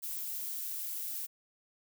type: noise with amplitude modulation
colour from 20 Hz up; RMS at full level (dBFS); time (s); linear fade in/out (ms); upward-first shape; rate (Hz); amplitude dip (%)
violet; -37; 0.02-1.27; 20; sine; 167; 30
effects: none